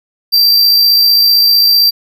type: tone with amplitude modulation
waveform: square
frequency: 4699 Hz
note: D8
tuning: in tune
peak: -5 dBFS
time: 0.32-1.91 s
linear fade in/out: 20 ms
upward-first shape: sine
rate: 55.5 Hz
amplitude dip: 30%
effects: none